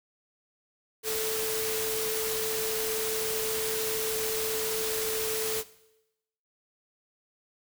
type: tone in noise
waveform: sine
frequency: 440 Hz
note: A4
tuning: in tune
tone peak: -31 dBFS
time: 1.03-5.64 s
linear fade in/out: 50 ms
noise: white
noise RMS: -32 dBFS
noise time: 1.03-5.64 s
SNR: -2 dB
effects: noise-tail reverb RT60 0.9 s tail -18 dB re dry